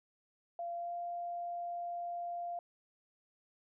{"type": "tone with pitch glide", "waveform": "sine", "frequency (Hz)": [688, 695.6], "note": ["F5", "F5"], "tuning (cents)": [-26, -7], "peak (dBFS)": -37, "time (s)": [0.59, 2.59], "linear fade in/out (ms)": 2, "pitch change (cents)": 19, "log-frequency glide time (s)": [0.75, 0.94], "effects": []}